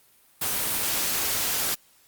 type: noise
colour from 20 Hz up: white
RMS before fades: -26 dBFS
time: 0.41-1.75 s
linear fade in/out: 10 ms
effects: white hiss -59 dBFS RMS until 2.07 s + Opus 32 kbps